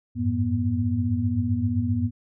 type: tone cluster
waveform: sine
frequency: 92.2 / 100.2 / 107.5 / 242.5 Hz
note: F#2 / G2 / A2 / B3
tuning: -6 / +38 / -40 / -31 cents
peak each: -27 / -32 / -26 / -25 dBFS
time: 0.15-2.11 s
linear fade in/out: 50 ms
effects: none